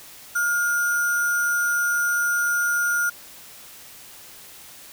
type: tone with sample-and-hold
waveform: sine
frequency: 1423 Hz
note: F6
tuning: 32 cents sharp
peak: -19 dBFS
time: 0.35-3.1 s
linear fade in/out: 10 ms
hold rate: 7350 Hz
effects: white hiss -44 dBFS RMS until 4.92 s